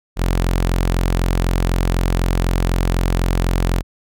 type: tone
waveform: sawtooth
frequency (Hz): 44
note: F1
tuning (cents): +14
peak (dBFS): -11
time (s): 0.16-3.83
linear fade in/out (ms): 50
effects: none